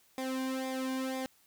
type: tone with flanger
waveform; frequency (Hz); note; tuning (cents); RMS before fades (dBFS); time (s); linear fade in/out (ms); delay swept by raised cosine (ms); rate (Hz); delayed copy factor
sawtooth; 261.6; C4; 0; -35; 0.18-1.26; 0; 0.69 to 1.56; 2; -0.85
effects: white hiss -66 dBFS RMS until 1.46 s